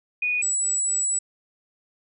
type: tone pair in turn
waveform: sine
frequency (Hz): 2468 / 7874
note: D#7 / B8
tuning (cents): -15 / -6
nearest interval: octave + minor sixth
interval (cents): 2009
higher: second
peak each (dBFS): -21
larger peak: neither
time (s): 0.22-0.42 / 0.42-1.19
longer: second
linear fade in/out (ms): 5
effects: none